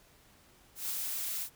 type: noise with ADSR envelope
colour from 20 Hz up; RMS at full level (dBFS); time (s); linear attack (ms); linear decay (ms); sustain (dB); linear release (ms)
blue; -34; 0.75-1.5; 140; 34; -2; 79
effects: pink hiss -62 dBFS RMS until 1.55 s